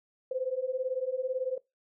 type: beating tone pair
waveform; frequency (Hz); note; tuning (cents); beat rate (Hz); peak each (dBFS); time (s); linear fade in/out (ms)
sine; 505 / 523; B4 / C5; +39 / -1; 18; -33 / -32; 0.31-1.58; 5
effects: noise-tail reverb RT60 0.2 s tail -22 dB re dry